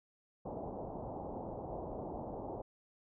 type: low-pass noise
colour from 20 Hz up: white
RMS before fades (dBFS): -43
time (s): 0.45-2.62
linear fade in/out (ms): 10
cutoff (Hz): 870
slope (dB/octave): 48
effects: none